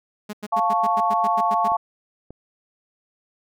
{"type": "tone bursts", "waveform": "sawtooth", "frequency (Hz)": 209.4, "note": "G#3", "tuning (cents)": 15, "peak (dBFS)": -25, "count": 11, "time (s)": [0.29, 1.682], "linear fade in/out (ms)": 10, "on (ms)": 42, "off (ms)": 93}
{"type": "chord", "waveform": "sine", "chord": "F augmented", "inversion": "none", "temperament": "equal", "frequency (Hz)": [698.5, 880, 1108.7], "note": ["F5", "A5", "C#6"], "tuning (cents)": [0, 0, 0], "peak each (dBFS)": -22, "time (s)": [0.52, 1.77], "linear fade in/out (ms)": 10}
{"type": "clicks", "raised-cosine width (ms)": 2, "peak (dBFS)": -26, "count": 2, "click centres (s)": [1.719, 2.306]}
{"effects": []}